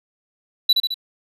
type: tone with echo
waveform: triangle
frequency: 3951 Hz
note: B7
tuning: in tune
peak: -9 dBFS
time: 0.69-0.73 s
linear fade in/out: 5 ms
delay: 71 ms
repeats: 3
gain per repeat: -4 dB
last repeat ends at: 0.943 s
effects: resampled to 32000 Hz